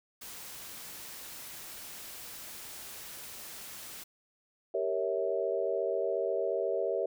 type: noise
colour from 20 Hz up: white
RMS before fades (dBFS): -45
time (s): 0.21-4.04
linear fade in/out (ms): 10
type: chord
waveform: sine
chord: G diminished seventh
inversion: none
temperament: equal with one note detuned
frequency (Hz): 392 / 466.2 / 554.4 / 651.7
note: G4 / Bb4 / Db5 / Fb5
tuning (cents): 0 / 0 / 0 / -20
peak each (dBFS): -34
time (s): 4.74-7.06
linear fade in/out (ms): 5
effects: none